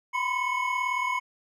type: tone cluster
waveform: triangle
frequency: 989 / 1027 / 2199 Hz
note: B5 / C6 / C#7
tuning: +2 / -33 / -14 cents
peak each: -28 dBFS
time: 0.13-1.2 s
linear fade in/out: 20 ms
effects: none